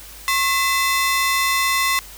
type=ring-modulated tone; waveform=sawtooth; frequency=1551 Hz; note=G6; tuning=19 cents flat; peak=-10 dBFS; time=0.28-1.99 s; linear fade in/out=0 ms; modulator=469 Hz; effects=added 50 Hz sine -43 dBFS peak until 2.17 s + white hiss -40 dBFS RMS until 2.17 s